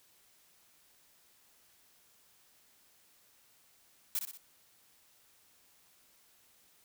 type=noise with echo; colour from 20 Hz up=blue; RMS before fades=-33 dBFS; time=4.15-4.19 s; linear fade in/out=0 ms; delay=61 ms; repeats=3; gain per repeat=-6 dB; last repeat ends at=4.373 s; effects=white hiss -66 dBFS RMS until 6.84 s